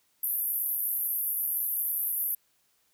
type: band-pass noise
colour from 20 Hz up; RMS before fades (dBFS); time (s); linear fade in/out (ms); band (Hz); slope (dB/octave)
white; -30; 0.23-2.35; 5; 11000 to 14000; 96
effects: white hiss -70 dBFS RMS until 2.93 s